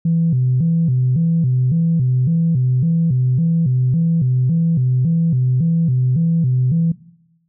sine tone with vibrato, 145.3 Hz, D3, 18 cents flat, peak -12 dBFS, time 0.05-6.92 s, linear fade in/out 5 ms, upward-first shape square, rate 1.8 Hz, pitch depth 230 cents each way, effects noise-tail reverb RT60 0.9 s tail -20 dB re dry + tanh soft clip ceiling -8 dBFS

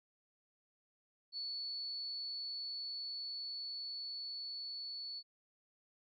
sine tone with level ramp, 4435 Hz, C#8, in tune, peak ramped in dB -39 to -42 dBFS, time 1.32-5.23 s, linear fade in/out 50 ms, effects none

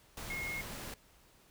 sine tone in noise, 2155 Hz, C#7, 49 cents flat, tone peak -37 dBFS, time 0.3-0.61 s, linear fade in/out 2 ms, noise pink, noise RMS -44 dBFS, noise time 0.17-0.94 s, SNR +4 dB, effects pink hiss -64 dBFS RMS until 1.5 s

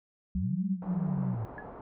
sine linear two-way sweep, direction up then down, 57.1 to 207.7 to 107.1 Hz, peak -31 dBFS, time 0.35-1.45 s, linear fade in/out 0 ms, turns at 0.64 s
sine tone with tremolo, 185.5 Hz, F#3, 5 cents sharp, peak -28 dBFS, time 0.35-1.35 s, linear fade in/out 5 ms, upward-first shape sine, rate 12 Hz, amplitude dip 40%
white low-pass noise, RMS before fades -45 dBFS, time 0.82-1.81 s, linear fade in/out 2 ms, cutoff 970 Hz, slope 24 dB/octave
sine tone with exponential decay, 1697 Hz, G#6, 37 cents sharp, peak -37 dBFS, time 1.58-1.68 s, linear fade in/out 1 ms, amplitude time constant 21 ms
effects none

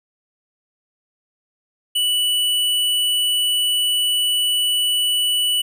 square tone, 2960 Hz, F#7, in tune, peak -17 dBFS, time 1.95-5.62 s, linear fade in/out 10 ms, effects none

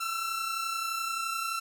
sawtooth tone pair together, 1318.5 / 1350.1 Hz, E6 / E6, 0 / +41 cents, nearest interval unison, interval 41 cents, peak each -33 / -28 dBFS, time 0-1.6 s, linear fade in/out 10 ms, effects none

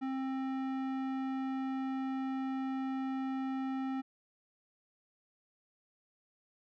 square tone with low-pass filter, 265 Hz, C4, 22 cents sharp, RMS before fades -36 dBFS, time 0.01-4.02 s, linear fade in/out 20 ms, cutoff 1800 Hz, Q 0.65, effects none

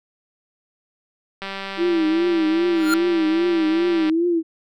click train, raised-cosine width 0.3 ms, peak -14 dBFS, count 523, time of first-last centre 1.42-4.097 s, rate 195 Hz
sine tone with vibrato, 331.1 Hz, E4, 8 cents sharp, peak -16 dBFS, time 1.77-4.43 s, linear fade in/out 50 ms, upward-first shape triangle, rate 2.5 Hz, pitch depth 120 cents each way
square tone with exponential growth, 1396 Hz, F6, 1 cent flat, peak -16 dBFS, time 2.75-2.94 s, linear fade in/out 2 ms, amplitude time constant 41 ms
effects none

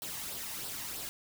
white noise with flanger, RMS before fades -40 dBFS, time 0.02-1.09 s, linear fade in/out 0 ms, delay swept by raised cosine 0.22 to 1.08 ms, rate 3.1 Hz, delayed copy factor +0.5, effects none

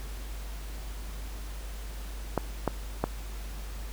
clicks, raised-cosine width 1 ms, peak -11 dBFS, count 3, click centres 2.377 / 2.677 / 3.04 s, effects added 50 Hz sine -36 dBFS peak until 3.92 s + pink hiss -47 dBFS RMS until 3.92 s

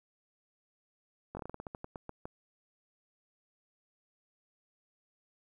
slowing click train, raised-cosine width 1 ms, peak -27 dBFS, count 14, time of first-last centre 1.35-2.255 s, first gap 20 ms, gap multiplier 1.19, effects 11-bit

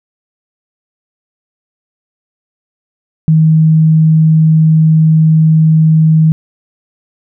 sine tone, 158.4 Hz, D#3, 31 cents sharp, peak -4 dBFS, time 3.28-6.32 s, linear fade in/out 0 ms, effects none

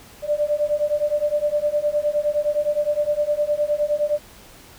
sine beating tone pair, 587.3 / 597 Hz, D5 / D5, 0 / +28 cents, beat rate 9.7 Hz, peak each -22 / -21 dBFS, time 0.22-4.2 s, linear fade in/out 50 ms, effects pink hiss -46 dBFS RMS until 4.78 s

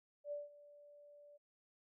sine tone with ADSR envelope, 583 Hz, D5, 13 cents flat, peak -39 dBFS, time 0.24-1.38 s, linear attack 78 ms, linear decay 170 ms, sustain -19 dB, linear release 22 ms, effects none

